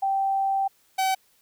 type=tone pair in turn; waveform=sine / 45% pulse; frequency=780 / 762.6 Hz; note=G5 / G5; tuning=-9 / -48 cents; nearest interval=unison; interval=39 cents; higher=first; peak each=-21 dBFS; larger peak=neither; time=0.02-0.68 / 0.98-1.15 s; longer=first; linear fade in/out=10 ms; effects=white hiss -63 dBFS RMS until 1.41 s